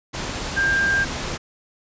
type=tone in noise; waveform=sine; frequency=1595 Hz; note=G6; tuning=30 cents sharp; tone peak=-17 dBFS; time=0.56-1.05 s; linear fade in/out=20 ms; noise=pink; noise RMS=-28 dBFS; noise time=0.13-1.38 s; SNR=+8 dB; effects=resampled to 16000 Hz